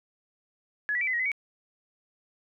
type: tone with pitch steps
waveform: sine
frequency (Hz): 1694 / 1950 / 2320 / 2027 / 1892 / 2030 / 2249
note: G#6 / B6 / D7 / B6 / A#6 / B6 / C#7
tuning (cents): +34 / -23 / -22 / +45 / +25 / +47 / +24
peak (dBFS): -25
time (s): 0.89-1.317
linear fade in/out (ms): 0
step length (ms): 61
effects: none